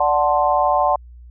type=chord; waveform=sine; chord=D dominant seventh; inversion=none; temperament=equal; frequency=587.3 / 740 / 880 / 1046.5 Hz; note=D5 / F#5 / A5 / C6; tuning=0 / 0 / 0 / 0 cents; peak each=-20 / -18 / -20 / -20 dBFS; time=0-0.96 s; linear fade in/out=5 ms; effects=added 60 Hz sine -38 dBFS peak until 1.3 s